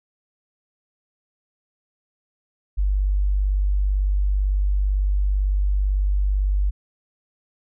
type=tone; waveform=sine; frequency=48.97 Hz; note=G1; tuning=1 cent flat; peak=-17 dBFS; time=2.77-6.71 s; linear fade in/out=20 ms; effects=none